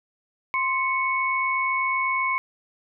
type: tone pair together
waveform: sine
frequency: 1046.5 / 2213 Hz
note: C6 / C#7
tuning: 0 / -3 cents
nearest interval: octave + minor second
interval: 1297 cents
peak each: -24 dBFS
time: 0.54-2.38 s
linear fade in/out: 0 ms
effects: none